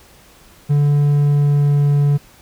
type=tone with pitch glide; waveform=triangle; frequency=145.1 to 144.01 Hz; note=D3 to D3; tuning=-21 to -34 cents; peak=-9 dBFS; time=0.69-2.18 s; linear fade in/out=20 ms; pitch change=-13 cents; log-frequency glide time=1.05-1.9 s; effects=pink hiss -47 dBFS RMS until 2.41 s